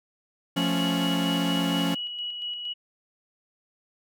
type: chord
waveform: 45% pulse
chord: F augmented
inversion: none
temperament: equal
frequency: 174.61 / 220 / 277.2 Hz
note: F3 / A3 / C#4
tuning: 0 / 0 / 0 cents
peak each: -27 / -32 / -27 dBFS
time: 0.56-1.95 s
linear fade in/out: 10 ms
type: tone with tremolo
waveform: sine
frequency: 2922 Hz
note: F#7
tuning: 22 cents flat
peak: -29 dBFS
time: 0.56-2.74 s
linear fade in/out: 20 ms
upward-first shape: square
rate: 4.3 Hz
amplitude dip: 35%
effects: none